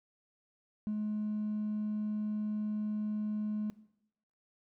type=tone with hard clipping; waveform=sine; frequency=211.9 Hz; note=G#3; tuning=35 cents sharp; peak=-32 dBFS; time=0.87-3.7 s; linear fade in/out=0 ms; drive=1 dB; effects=noise-tail reverb RT60 0.8 s tail -19 dB re dry